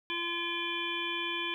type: harmonic tone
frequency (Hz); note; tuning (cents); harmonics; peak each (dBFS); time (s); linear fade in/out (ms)
342.2; F4; -35; 1 / 3 / 5 / 7 / 9 / 10; -40 / -39 / -41 / -36 / -38 / -40; 0.1-1.54; 0
effects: 11-bit